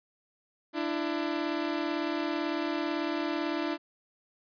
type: tone pair together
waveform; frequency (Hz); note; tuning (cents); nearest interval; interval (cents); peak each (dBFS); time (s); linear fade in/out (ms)
sawtooth; 296.9 / 334.9; D4 / E4; +19 / +27; major second; 208; -28; 0.73-3.78; 50
effects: resampled to 11025 Hz